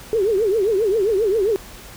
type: tone with vibrato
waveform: sine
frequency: 415.3 Hz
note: G#4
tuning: in tune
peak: -15 dBFS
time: 0.13-1.56 s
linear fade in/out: 0 ms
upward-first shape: triangle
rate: 7.5 Hz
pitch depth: 230 cents each way
effects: added 50 Hz sine -46 dBFS peak until 1.96 s + pink hiss -40 dBFS RMS until 1.96 s